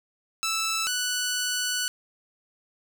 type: tone pair in turn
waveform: 10% pulse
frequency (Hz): 1318.5 / 1482.8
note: E6 / F#6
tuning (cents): 0 / +3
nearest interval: major second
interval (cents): 203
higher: second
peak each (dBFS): -17 / -17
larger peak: neither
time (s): 0.43-0.87 / 0.87-1.88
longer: second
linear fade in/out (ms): 0
effects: none